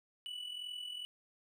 triangle tone with amplitude modulation, 2960 Hz, F#7, in tune, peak -37 dBFS, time 0.26-1.05 s, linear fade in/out 0 ms, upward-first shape sine, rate 42.3 Hz, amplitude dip 60%, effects none

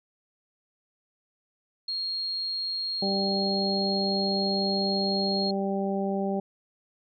sine tone, 4259 Hz, C8, 30 cents sharp, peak -28 dBFS, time 1.88-5.51 s, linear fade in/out 5 ms
harmonic tone, 196 Hz, G3, in tune, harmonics 1 / 2 / 3 / 4, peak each -28 / -31 / -33 / -34 dBFS, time 3.02-6.4 s, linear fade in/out 5 ms
effects none

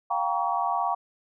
sine chord, G half-diminished seventh, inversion third, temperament just, 705.6 / 784 / 940.8 / 1128.9 Hz, F5 / G5 / Bb5 / Db6, +18 / 0 / +16 / +31 cents, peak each -29 dBFS, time 0.1-0.95 s, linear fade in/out 10 ms, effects none

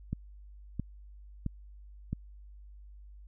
click train, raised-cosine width 5 ms, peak -20 dBFS, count 4, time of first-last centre 0.13-2.13 s, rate 1.5 Hz, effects added 50 Hz sine -48 dBFS peak until 3.27 s

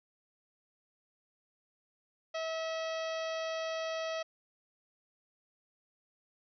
harmonic tone, 646 Hz, E5, 35 cents flat, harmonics 1 / 2 / 3 / 4 / 5 / 6 / 7 / 8 / 9, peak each -35 / -43 / -45 / -47 / -47 / -53 / -52 / -54 / -54 dBFS, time 2.34-4.23 s, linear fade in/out 10 ms, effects none

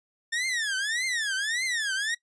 sawtooth tone with vibrato, 1791 Hz, A6, 30 cents sharp, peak -23 dBFS, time 0.32-2.15 s, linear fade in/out 10 ms, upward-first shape triangle, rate 1.7 Hz, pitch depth 300 cents each way, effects noise-tail reverb RT60 0.1 s tail -19 dB re dry + resampled to 22050 Hz

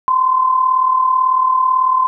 sine tone with amplitude modulation, 1032 Hz, C6, 24 cents flat, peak -8 dBFS, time 0.08-2.07 s, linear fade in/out 0 ms, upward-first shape sine, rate 38.1 Hz, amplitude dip 60%, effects none

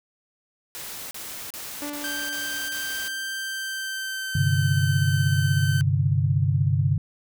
white noise bursts, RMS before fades -36 dBFS, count 6, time 0.75-3.08 s, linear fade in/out 0 ms, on 360 ms, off 34 ms
sawtooth tone with exponential decay, 291.6 Hz, D4, 12 cents flat, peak -26 dBFS, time 1.82-3.85 s, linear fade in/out 1 ms, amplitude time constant 440 ms
sawtooth tone with pitch glide, 1568 to 1538.4 Hz, G6 to G6, 0 to -33 cents, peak -25 dBFS, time 2.04-5.81 s, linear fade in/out 0 ms, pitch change -33 cents, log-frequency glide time 3.33-4.63 s
sine chord, G suspended fourth, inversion none, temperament just, 98 / 130.67 / 147 Hz, G2 / C3 / D3, 0 / -2 / +2 cents, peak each -23 dBFS, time 4.35-6.98 s, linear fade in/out 5 ms
effects none

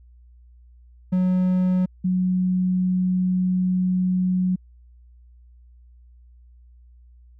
triangle / sine tone pair in turn, 183.5 / 183.5 Hz, F#3 / F#3, -14 / -14 cents, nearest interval unison, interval 0 cents, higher neither, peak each -15 / -18 dBFS, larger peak first, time 1.12-1.86 / 2.04-4.56 s, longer second, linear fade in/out 10 ms, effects added 60 Hz sine -47 dBFS peak until 7.39 s

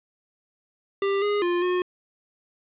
square tone with pitch steps, 395.5 / 412.1 / 350.4 / 360.8 Hz, G4 / G#4 / F4 / F#4, +15 / -13 / +6 / -44 cents, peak -22 dBFS, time 1.02-1.82 s, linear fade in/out 2 ms, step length 200 ms, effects resampled to 8000 Hz + 9-bit

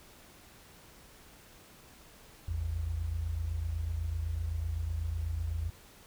sine tone pair together, 54.46 / 82.41 Hz, A1 / E2, -17 / 0 cents, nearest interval perfect fifth, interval 717 cents, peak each -37 / -32 dBFS, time 2.48-5.7 s, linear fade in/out 5 ms, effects pink hiss -56 dBFS RMS until 6.06 s

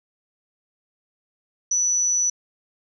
sine tone, 5940 Hz, F#8, 6 cents sharp, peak -18 dBFS, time 1.71-2.3 s, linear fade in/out 5 ms, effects none

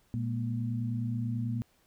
sine tone cluster, 117.3 / 207.6 / 237 Hz, A#2 / G#3 / A#3, +11 / 0 / +29 cents, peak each -31 / -40 / -35 dBFS, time 0.14-1.62 s, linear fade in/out 0 ms, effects pink hiss -68 dBFS RMS until 1.86 s

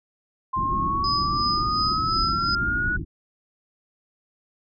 sine exponential sweep, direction up, 1045 to 1474 Hz, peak -22 dBFS, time 0.53-2.97 s, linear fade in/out 10 ms
pink low-pass noise, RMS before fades -30 dBFS, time 0.56-3.05 s, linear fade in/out 20 ms, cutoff 370 Hz, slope 96 dB/octave
sine tone with tremolo, 5010 Hz, D#8, 11 cents sharp, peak -23 dBFS, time 1.04-2.55 s, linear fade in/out 2 ms, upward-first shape sine, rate 2.8 Hz, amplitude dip 70%
effects none

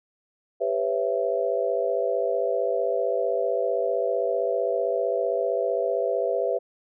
sine chord, C# half-diminished seventh, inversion second, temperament just, 399.1 / 498.9 / 554.4 / 665.2 Hz, G4 / B4 / C#5 / E5, +31 / +17 / 0 / +16 cents, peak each -29 / -26 / -29 / -27 dBFS, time 0.6-6.59 s, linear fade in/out 20 ms, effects none

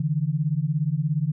sine beating tone pair, 143 / 160 Hz, D3 / D#3, -46 / +49 cents, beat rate 17 Hz, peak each -24 dBFS, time 0-1.32 s, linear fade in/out 5 ms, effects none

